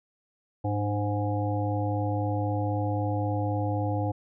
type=harmonic tone with a mistuned harmonic; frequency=103.83 Hz; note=G#2; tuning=in tune; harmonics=1 / 3 / 5 / 7 / 8; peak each=-27 / -32 / -34 / -35 / -36 dBFS; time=0.64-4.12 s; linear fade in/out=10 ms; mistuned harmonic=3; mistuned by=-47 cents; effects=none